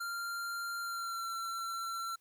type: tone with pitch glide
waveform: square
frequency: 1388 to 1353.9 Hz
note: F6 to E6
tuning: -11 to +46 cents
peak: -37 dBFS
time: 0-2.16 s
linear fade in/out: 10 ms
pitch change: -43 cents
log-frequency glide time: 0.8-1.3 s
effects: white hiss -74 dBFS RMS until 2.2 s